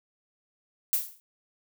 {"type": "noise with exponential decay", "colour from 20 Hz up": "violet", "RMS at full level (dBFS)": -22, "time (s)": [0.93, 1.2], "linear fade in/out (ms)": 0, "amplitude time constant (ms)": 57, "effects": []}